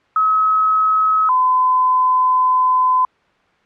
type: tone pair in turn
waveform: sine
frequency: 1281 / 1016.7 Hz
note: E6 / B5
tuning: -50 / +50 cents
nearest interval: major third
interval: 400 cents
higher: first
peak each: -11 dBFS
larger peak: neither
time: 0.16-1.29 / 1.29-3.05 s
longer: second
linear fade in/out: 2 ms
effects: white hiss -56 dBFS RMS until 3.65 s + low-pass 2000 Hz 12 dB/octave